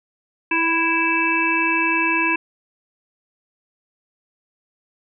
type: harmonic tone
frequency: 329.6 Hz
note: E4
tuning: in tune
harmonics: 1 / 3 / 5 / 7 / 8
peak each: -24 / -23 / -25 / -25 / -20 dBFS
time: 0.51-2.36 s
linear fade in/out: 5 ms
effects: none